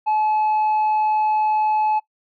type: tone with tanh clipping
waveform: sine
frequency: 858 Hz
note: A5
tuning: 44 cents flat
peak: -17 dBFS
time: 0.06-2 s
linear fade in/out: 20 ms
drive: 2 dB
effects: noise-tail reverb RT60 0.1 s tail -21 dB re dry